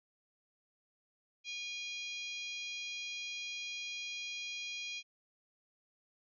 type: harmonic tone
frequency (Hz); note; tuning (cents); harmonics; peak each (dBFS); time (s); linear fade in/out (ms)
816; G#5; -31; 3 / 4 / 5 / 6 / 7 / 8; -42 / -45 / -49 / -53 / -53 / -55; 1.44-5.03; 50
effects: none